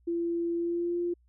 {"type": "tone with pitch glide", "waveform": "sine", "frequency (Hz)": [340, 348.1], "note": ["F4", "F4"], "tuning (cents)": [-46, -6], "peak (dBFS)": -27, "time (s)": [0.07, 1.14], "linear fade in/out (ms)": 10, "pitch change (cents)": 40, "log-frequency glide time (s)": [0.56, 0.99], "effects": ["added 60 Hz sine -61 dBFS peak until 1.28 s"]}